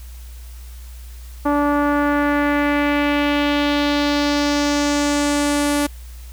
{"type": "tone with low-pass filter sweep", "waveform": "sawtooth", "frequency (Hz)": 290, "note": "D4", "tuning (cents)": -22, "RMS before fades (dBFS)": -18, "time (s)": [1.45, 5.87], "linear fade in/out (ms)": 10, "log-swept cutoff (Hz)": [1100, 11000], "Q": 2, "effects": ["added 60 Hz sine -33 dBFS peak until 6.32 s", "white hiss -47 dBFS RMS until 6.32 s"]}